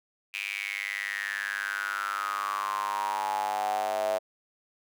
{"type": "tone with high-pass filter sweep", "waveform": "square", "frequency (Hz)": 50, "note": "G1", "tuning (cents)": 35, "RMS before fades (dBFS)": -31, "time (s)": [0.33, 4.19], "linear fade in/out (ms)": 20, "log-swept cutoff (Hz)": [2500, 630], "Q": 9.6, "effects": []}